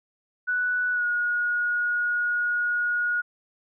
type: tone with pitch glide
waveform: sine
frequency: 1480 to 1445.4 Hz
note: F#6 to F#6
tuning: 0 to -41 cents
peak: -22 dBFS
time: 0.47-3.22 s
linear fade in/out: 20 ms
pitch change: -41 cents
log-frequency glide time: 0.92-1.05 s
effects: none